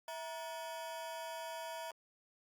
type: ring-modulated tone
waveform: 40% pulse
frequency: 800 Hz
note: G5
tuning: 35 cents sharp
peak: -38 dBFS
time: 0.08-1.91 s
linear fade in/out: 2 ms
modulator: 146 Hz
effects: Opus 48 kbps